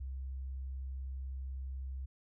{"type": "tone", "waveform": "sine", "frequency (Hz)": 66, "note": "C2", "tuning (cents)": 16, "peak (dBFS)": -38, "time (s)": [0, 2.06], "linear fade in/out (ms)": 10, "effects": []}